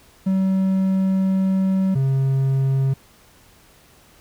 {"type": "tone pair in turn", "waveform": "triangle", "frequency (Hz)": [190.5, 134.7], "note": ["G3", "C#3"], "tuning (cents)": [-49, -49], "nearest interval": "tritone", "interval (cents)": 600, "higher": "first", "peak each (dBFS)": -14, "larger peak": "neither", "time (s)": [[0.26, 1.95], [1.95, 2.94]], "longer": "first", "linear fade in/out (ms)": 10, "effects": ["pink hiss -52 dBFS RMS until 4.2 s"]}